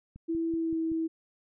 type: click train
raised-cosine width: 5 ms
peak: -34 dBFS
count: 5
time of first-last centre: 0.16-0.918 s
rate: 5.28 Hz
type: tone with pitch glide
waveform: sine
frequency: 329.6 to 324.5 Hz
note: E4 to E4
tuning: 0 to -27 cents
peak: -27 dBFS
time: 0.28-1.08 s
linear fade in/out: 20 ms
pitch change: -27 cents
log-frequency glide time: 0.54-0.77 s
effects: none